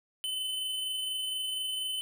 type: tone with amplitude modulation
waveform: square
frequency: 3037 Hz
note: F#7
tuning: 44 cents sharp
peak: -31 dBFS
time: 0.24-2.01 s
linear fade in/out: 0 ms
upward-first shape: sine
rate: 24.2 Hz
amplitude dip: 25%
effects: none

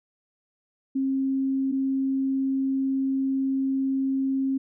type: tone pair in turn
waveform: sine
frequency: 268.2 / 268.2 Hz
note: C4 / C4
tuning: +43 / +43 cents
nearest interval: unison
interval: 0 cents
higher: neither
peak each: -22 dBFS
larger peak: neither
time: 0.95-1.72 / 1.72-4.58 s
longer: second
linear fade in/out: 10 ms
effects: none

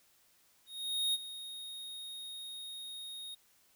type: tone with ADSR envelope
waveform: square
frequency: 3729 Hz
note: A#7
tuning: in tune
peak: -29 dBFS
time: 0.66-3.35 s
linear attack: 480 ms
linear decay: 30 ms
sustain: -14 dB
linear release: 10 ms
effects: white hiss -68 dBFS RMS until 3.75 s

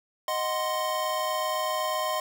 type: chord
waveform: square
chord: C diminished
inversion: first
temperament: equal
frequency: 622.3 / 740 / 1046.5 Hz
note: Eb5 / Gb5 / C6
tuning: 0 / 0 / 0 cents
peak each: -31 / -35 / -30 dBFS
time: 0.28-2.2 s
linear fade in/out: 2 ms
effects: none

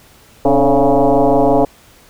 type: tone with frequency modulation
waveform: sine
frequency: 127.1 Hz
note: C3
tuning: 50 cents flat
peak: -8 dBFS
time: 0.45-1.65 s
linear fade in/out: 2 ms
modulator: 140 Hz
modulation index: 5.1
effects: pink hiss -46 dBFS RMS until 2.09 s

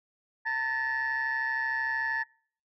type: tone cluster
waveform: sine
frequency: 905 / 1743 / 1876 Hz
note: A5 / A6 / A#6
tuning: +48 / -17 / +11 cents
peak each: -33 / -28 / -34 dBFS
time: 0.45-2.24 s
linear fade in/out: 20 ms
effects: noise-tail reverb RT60 0.5 s tail -25 dB re dry + tanh soft clip ceiling -22 dBFS

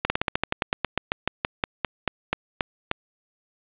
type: slowing click train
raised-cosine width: 0.3 ms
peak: -5 dBFS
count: 21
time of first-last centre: 0.05-2.914 s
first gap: 50 ms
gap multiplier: 1.1
effects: resampled to 8000 Hz + 7-bit

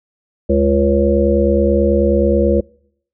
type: harmonic tone with a mistuned harmonic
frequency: 69.3 Hz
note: C#2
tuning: in tune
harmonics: 1 / 3 / 5 / 7 / 8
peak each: -17 / -17 / -17 / -17 / -17 dBFS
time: 0.49-2.61 s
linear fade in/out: 10 ms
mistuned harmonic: 1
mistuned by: +97 cents
effects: noise-tail reverb RT60 0.7 s tail -26 dB re dry

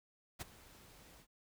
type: noise with ADSR envelope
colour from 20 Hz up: pink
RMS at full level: -41 dBFS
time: 0.39-1.27 s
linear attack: 24 ms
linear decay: 19 ms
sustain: -19 dB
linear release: 73 ms
effects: none

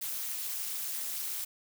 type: noise with amplitude modulation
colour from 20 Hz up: blue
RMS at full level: -32 dBFS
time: 0.01-1.45 s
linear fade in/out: 10 ms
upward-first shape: sine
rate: 227 Hz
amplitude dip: 95%
effects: none

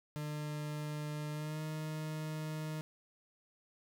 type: tone with pitch glide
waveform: 40% pulse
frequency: 150.1 to 155.21 Hz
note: D3 to D#3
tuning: +38 to -4 cents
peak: -37 dBFS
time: 0.16-2.81 s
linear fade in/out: 0 ms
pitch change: +58 cents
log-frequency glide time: 1.31-1.61 s
effects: none

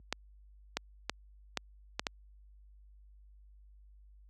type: clicks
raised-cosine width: 0.2 ms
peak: -14 dBFS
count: 6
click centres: 0.126 / 0.77 / 1.096 / 1.573 / 1.995 / 2.068 s
effects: added 50 Hz sine -36 dBFS peak until 4.29 s + high-pass 150 Hz 12 dB/octave

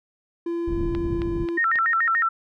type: tone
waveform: triangle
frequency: 340 Hz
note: F4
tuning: 46 cents flat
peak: -22 dBFS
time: 0.46-1.58 s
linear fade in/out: 5 ms
type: low-pass noise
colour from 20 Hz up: pink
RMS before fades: -29 dBFS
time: 0.67-1.46 s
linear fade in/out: 10 ms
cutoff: 190 Hz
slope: 12 dB/octave
type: click train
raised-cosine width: 0.3 ms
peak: -19 dBFS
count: 4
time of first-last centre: 0.95-1.756 s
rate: 3.72 Hz
type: tone with vibrato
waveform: sine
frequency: 1576 Hz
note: G6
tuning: 9 cents sharp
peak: -18 dBFS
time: 1.57-2.29 s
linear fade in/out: 10 ms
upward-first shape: square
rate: 6.9 Hz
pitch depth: 280 cents each way
effects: none

